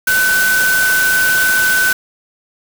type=tone in noise; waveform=sine; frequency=1511 Hz; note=F#6; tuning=36 cents sharp; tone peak=-11 dBFS; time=0.07-1.93 s; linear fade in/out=5 ms; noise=white; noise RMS=-19 dBFS; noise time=0.07-1.93 s; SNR=+5 dB; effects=none